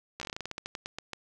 slowing click train, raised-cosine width 0.2 ms, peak -19 dBFS, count 17, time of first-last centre 0.2-1.133 s, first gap 14 ms, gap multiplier 1.17, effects none

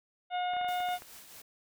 harmonic tone, 720 Hz, F#5, 47 cents flat, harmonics 1 / 2 / 3 / 4 / 5, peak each -30 / -42 / -44 / -45 / -45 dBFS, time 0.3-0.99 s, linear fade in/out 50 ms
clicks, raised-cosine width 0.5 ms, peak -32 dBFS, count 8, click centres 0.536 / 0.567 / 0.613 / 0.646 / 0.689 / 0.804 / 0.888 / 1.021 s
white noise with tremolo, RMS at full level -49 dBFS, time 0.68-1.42 s, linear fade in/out 5 ms, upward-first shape triangle, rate 4.7 Hz, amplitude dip 50%
effects none

